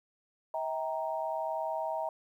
sine chord, E diminished, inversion none, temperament equal with one note detuned, 643.1 / 784 / 932.3 Hz, E5 / G5 / Bb5, -43 / 0 / 0 cents, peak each -34 / -38 / -36 dBFS, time 0.54-2.09 s, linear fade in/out 2 ms, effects 11-bit

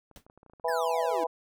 clicks, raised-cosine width 1 ms, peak -40 dBFS, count 12, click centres 0.113 / 0.174 / 0.265 / 0.299 / 0.376 / 0.431 / 0.463 / 0.498 / 0.535 / 0.598 / 0.641 / 0.696 s
pink noise with exponential decay, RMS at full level -45 dBFS, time 0.16-0.26 s, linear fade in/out 1 ms, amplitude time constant 20 ms
harmonic tone, 164.81 Hz, E3, in tune, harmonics 3 / 4 / 5 / 6, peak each -30 / -31 / -32 / -33 dBFS, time 0.64-1.27 s, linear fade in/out 10 ms
square exponential sweep, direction down, 1815 to 302.2 Hz, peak -35 dBFS, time 0.68-1.24 s, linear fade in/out 5 ms
effects none

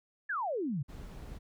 sine exponential sweep, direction down, 1778 to 126.4 Hz, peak -31 dBFS, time 0.29-0.83 s, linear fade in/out 10 ms
brown noise, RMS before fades -45 dBFS, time 0.88-1.39 s, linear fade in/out 20 ms
effects none

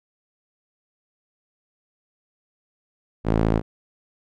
sawtooth tone with band-pass filter, 55 Hz, A1, in tune, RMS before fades -20 dBFS, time 3.24-3.62 s, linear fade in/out 50 ms, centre 320 Hz, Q 0.55, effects none

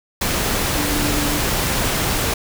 sine tone in noise, 293.7 Hz, D4, in tune, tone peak -24 dBFS, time 0.76-1.39 s, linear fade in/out 5 ms, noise pink, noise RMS -20 dBFS, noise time 0.21-2.34 s, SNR -7 dB, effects none

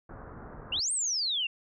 pink low-pass noise, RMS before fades -45 dBFS, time 0.09-0.8 s, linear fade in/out 5 ms, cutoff 1600 Hz, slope 48 dB/octave
sine exponential two-way sweep, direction up then down, 2687 to 8870 to 2687 Hz, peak -27 dBFS, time 0.72-1.47 s, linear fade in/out 5 ms, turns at 0.92 s
effects none

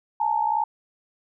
sine tone pair together, 848 / 910.1 Hz, G#5 / A#5, +36 / -42 cents, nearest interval minor second, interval 122 cents, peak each -23 dBFS, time 0.2-0.64 s, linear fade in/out 5 ms, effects none

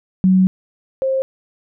sine tone pair in turn, 187.1 / 530.9 Hz, F#3 / C5, +20 / +25 cents, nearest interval octave + tritone, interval 1805 cents, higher second, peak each -9 / -15 dBFS, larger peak first, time 0.24-0.47 / 1.02-1.22 s, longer first, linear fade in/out 0 ms, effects none

